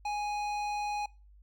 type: tone with hard clipping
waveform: sine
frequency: 830 Hz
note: G#5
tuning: 1 cent flat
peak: -33 dBFS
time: 0.05-1.06 s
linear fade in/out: 5 ms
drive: 13 dB
effects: noise-tail reverb RT60 0.3 s tail -22 dB re dry + added 50 Hz sine -54 dBFS peak until 1.42 s